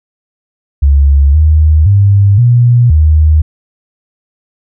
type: tone with pitch steps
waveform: sine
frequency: 70 / 77.4 / 100 / 120.8 / 77.4 Hz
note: C#2 / D#2 / G2 / B2 / D#2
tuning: +18 / -9 / +35 / -38 / -9 cents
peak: -3 dBFS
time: 0.82-3.42 s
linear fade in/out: 10 ms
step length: 520 ms
effects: none